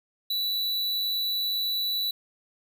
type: tone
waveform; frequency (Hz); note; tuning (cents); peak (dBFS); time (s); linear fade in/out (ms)
square; 3951; B7; 0; -26; 0.3-2.11; 5
effects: none